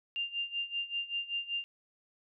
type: tone with tremolo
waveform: sine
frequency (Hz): 2794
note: F7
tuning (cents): 0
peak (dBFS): -30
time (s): 0.16-1.64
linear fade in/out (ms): 0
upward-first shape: sine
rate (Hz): 5.2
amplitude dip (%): 85
effects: none